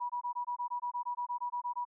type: tone bursts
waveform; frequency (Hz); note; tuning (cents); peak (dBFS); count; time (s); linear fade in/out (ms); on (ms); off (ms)
sine; 972; B5; -28; -32; 16; 0-1.852; 20; 97; 20
effects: none